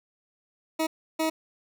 20% pulse tone bursts at uneven times, 318.4 Hz, D#4, 40 cents sharp, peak -19 dBFS, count 2, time 0.79-0.87 / 1.19-1.3 s, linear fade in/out 10 ms, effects none

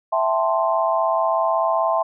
sine chord, A minor seventh, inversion second, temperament equal, 659.3 / 784 / 880 / 1046.5 Hz, E5 / G5 / A5 / C6, 0 / 0 / 0 / 0 cents, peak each -20 / -26 / -24 / -22 dBFS, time 0.12-2.03 s, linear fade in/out 10 ms, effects none

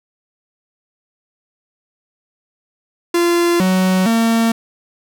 45% pulse tone with pitch steps, 344.6 / 186.4 / 227.9 Hz, F4 / F#3 / A#3, -23 / +13 / -39 cents, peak -12 dBFS, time 3.14-4.52 s, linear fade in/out 5 ms, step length 460 ms, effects none

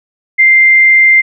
sine tone, 2093 Hz, C7, in tune, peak -3 dBFS, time 0.38-1.22 s, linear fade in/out 20 ms, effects none

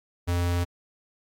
square tone with notch filter, 87.31 Hz, F2, in tune, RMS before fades -25 dBFS, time 0.27-0.65 s, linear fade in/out 20 ms, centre 180 Hz, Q 1.9, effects AAC 64 kbps

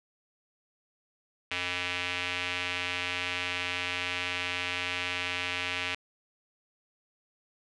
square tone with band-pass filter, 89.4 Hz, F2, 41 cents sharp, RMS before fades -33 dBFS, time 1.51-5.95 s, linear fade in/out 5 ms, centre 2600 Hz, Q 2.6, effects resampled to 24000 Hz

